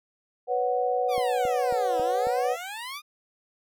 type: chord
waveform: sine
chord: B suspended second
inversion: none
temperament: equal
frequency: 493.9 / 554.4 / 740 Hz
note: B4 / C#5 / F#5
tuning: 0 / 0 / 0 cents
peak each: -26 / -31 / -26 dBFS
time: 0.47-2.57 s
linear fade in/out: 50 ms
type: exponential two-way sweep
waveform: 15% pulse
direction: down then up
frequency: 1244 to 311.1 to 1244 Hz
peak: -28 dBFS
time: 1.08-3.02 s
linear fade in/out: 50 ms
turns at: 2 s
type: click train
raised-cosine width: 2 ms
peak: -25 dBFS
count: 5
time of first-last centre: 1.18-2.27 s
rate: 3.67 Hz
effects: none